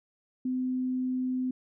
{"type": "tone", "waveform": "sine", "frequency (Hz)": 255.4, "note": "C4", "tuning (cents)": -42, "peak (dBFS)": -27, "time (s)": [0.45, 1.51], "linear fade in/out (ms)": 5, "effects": []}